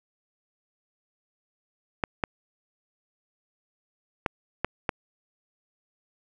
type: clicks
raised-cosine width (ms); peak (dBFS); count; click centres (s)
0.5; -9; 5; 2.038 / 2.238 / 4.262 / 4.646 / 4.892
effects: none